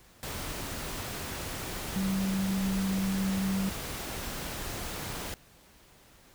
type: tone in noise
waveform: sine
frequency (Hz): 192.4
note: G3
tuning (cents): -32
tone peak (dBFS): -27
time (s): 1.96-3.69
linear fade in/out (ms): 0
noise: pink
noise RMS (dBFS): -37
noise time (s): 0.23-5.34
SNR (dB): +7
effects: pink hiss -58 dBFS RMS until 6.34 s